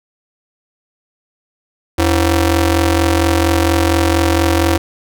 sawtooth ring-modulated tone, 207.7 Hz, G#3, in tune, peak -4 dBFS, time 1.98-4.78 s, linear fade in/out 10 ms, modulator 126 Hz, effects none

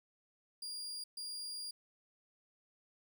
35% pulse tone bursts at uneven times, 4816 Hz, D8, 43 cents sharp, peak -40 dBFS, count 2, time 0.62-1.04 / 1.17-1.71 s, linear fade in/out 5 ms, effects 12-bit

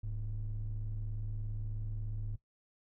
triangle ring-modulated tone, 67.3 Hz, C2, 49 cents sharp, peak -29 dBFS, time 0.03-2.36 s, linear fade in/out 10 ms, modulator 38.4 Hz, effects noise-tail reverb RT60 0.1 s tail -17 dB re dry + tanh soft clip ceiling -30 dBFS

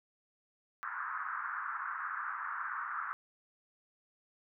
pink band-pass noise, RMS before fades -39 dBFS, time 0.83-3.13 s, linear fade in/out 0 ms, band 1100 to 1600 Hz, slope 48 dB/octave, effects none

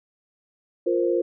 sine chord, F suspended fourth, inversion none, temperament just, 349.2 / 465.6 / 523.8 Hz, F4 / Bb4 / C5, 0 / -2 / +2 cents, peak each -22 / -25 / -25 dBFS, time 0.86-1.22 s, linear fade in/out 10 ms, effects none

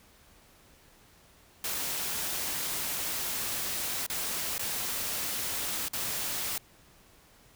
white noise with dropouts, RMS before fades -33 dBFS, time 1.64-6.58 s, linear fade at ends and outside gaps 2 ms, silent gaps 4.065-4.099 / 4.581-4.593 / 5.884-5.933 s, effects pink hiss -59 dBFS RMS until 7.55 s

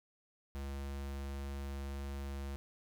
square tone, 69.3 Hz, C#2, in tune, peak -40 dBFS, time 0.55-2.56 s, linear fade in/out 0 ms, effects none

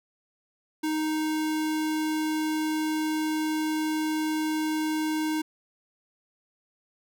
square tone, 311.1 Hz, D#4, in tune, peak -26 dBFS, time 0.83-5.42 s, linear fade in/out 10 ms, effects none

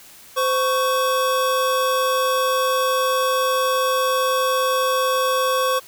square tone pair together, 515.7 / 1115 Hz, C5 / C#6, -25 / +10 cents, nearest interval octave + minor second, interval 1335 cents, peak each -21 dBFS, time 0.36-5.8 s, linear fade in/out 20 ms, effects white hiss -45 dBFS RMS until 5.87 s

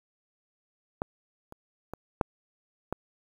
clicks, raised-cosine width 1 ms, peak -15 / -30 / -22 / -9 / -16 dBFS, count 5, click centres 1.019 / 1.524 / 1.936 / 2.212 / 2.926 s, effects 8-bit

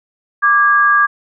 sine tone pair together, 1174.7 / 1638.1 Hz, D6 / G#6, 0 / -24 cents, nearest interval tritone, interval 576 cents, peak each -11 dBFS, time 0.42-1.07 s, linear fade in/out 20 ms, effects none

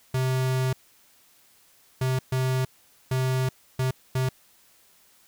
square tone bursts at uneven times, 129.8 Hz, C3, 13 cents flat, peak -23 dBFS, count 6, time 0.14-0.73 / 2.01-2.19 / 2.32-2.65 / 3.11-3.49 / 3.79-3.91 / 4.15-4.29 s, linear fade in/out 5 ms, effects white hiss -59 dBFS RMS until 5.27 s

